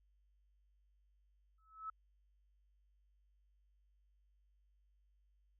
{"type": "tone with exponential growth", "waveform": "sine", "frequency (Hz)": 1300, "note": "E6", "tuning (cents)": -24, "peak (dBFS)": -39, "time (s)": [1.58, 1.9], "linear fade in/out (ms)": 5, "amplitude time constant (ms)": 68, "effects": ["added 50 Hz sine -70 dBFS peak until 5.59 s"]}